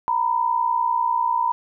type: tone pair together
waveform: sine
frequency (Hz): 929.9 / 990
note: A#5 / B5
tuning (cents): -5 / +4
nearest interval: minor second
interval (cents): 109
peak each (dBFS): -21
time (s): 0.08-1.52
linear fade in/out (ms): 0
effects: none